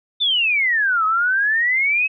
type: exponential two-way sweep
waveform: sine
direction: down then up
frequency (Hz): 3613 to 1263 to 2592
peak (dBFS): -15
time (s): 0.2-2.08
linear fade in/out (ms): 20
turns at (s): 1.05
effects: none